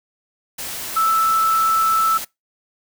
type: tone in noise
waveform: sine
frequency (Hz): 1318.5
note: E6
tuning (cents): 0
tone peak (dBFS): -14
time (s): 0.96-2.18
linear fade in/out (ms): 10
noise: white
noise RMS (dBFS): -29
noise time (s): 0.58-2.25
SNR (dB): +12
effects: noise-tail reverb RT60 0.2 s tail -24 dB re dry